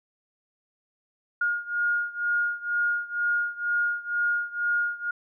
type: beating tone pair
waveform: sine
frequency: 1425 / 1427.1 Hz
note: F6 / F6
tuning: +34 / +37 cents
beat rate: 2.1 Hz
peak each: -26 / -28 dBFS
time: 1.41-5.11 s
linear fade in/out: 5 ms
effects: none